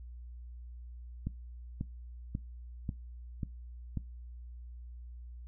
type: click train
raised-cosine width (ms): 5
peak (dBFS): -22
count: 6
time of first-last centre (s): 1.27-3.973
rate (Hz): 1.85
effects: noise-tail reverb RT60 0.2 s tail -20 dB re dry + added 60 Hz sine -44 dBFS peak until 5.47 s